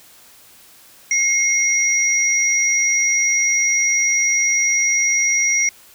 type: tone pair together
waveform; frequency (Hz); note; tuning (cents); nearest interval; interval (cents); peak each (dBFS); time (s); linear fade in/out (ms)
sine; 2150 / 5740; C7 / F8; +47 / +47; octave + perfect fourth; 1700; -17; 1.11-5.69; 2
effects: white hiss -47 dBFS RMS until 5.94 s